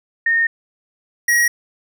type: tone pair in turn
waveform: sine / square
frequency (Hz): 1837 / 1897.4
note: A#6 / A#6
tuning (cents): -26 / +30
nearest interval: minor second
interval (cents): 56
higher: second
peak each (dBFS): -13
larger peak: neither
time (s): 0.26-0.47 / 1.28-1.48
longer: first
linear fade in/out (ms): 5
effects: none